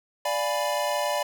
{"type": "chord", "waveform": "square", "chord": "D diminished seventh", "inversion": "none", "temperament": "equal", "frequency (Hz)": [587.3, 698.5, 830.6, 987.8], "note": ["D5", "F5", "Ab5", "Cb6"], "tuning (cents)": [0, 0, 0, 0], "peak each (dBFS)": [-28, -33, -33, -31], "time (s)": [0.25, 1.23], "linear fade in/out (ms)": 5, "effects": []}